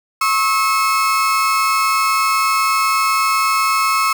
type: tone pair together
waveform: 35% pulse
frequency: 1088 / 1296 Hz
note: C#6 / E6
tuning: -33 / -30 cents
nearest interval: minor third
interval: 303 cents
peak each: -15 dBFS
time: 0.21-4.13 s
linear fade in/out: 5 ms
effects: none